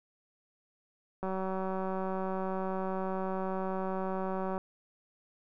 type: click train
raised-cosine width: 1 ms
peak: -22 dBFS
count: 634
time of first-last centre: 1.23-4.579 s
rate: 189 Hz
effects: none